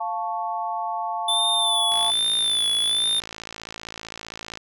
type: chord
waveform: sine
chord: F augmented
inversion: none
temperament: equal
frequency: 698.5 / 880 / 1108.7 Hz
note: F5 / A5 / C#6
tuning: 0 / 0 / 0 cents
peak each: -29 / -27 / -32 dBFS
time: 0-2.11 s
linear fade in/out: 10 ms
type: tone with vibrato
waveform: square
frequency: 3510 Hz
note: A7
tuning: 5 cents flat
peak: -20 dBFS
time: 1.28-3.2 s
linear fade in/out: 5 ms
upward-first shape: sine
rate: 1.2 Hz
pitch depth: 56 cents each way
type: click train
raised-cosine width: 0.2 ms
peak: -17 dBFS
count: 148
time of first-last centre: 1.92-4.573 s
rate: 55.4 Hz
effects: none